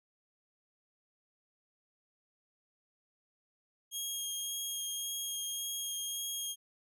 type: tone with vibrato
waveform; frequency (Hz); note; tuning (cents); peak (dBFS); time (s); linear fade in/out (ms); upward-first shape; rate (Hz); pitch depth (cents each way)
15% pulse; 3256; G#7; -35; -29; 3.91-6.56; 50; sine; 1.8; 10
effects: none